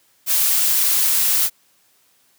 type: noise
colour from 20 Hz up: blue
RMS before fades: -17 dBFS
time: 0.26-1.5 s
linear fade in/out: 50 ms
effects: white hiss -59 dBFS RMS until 2.38 s + high-pass 80 Hz 12 dB/octave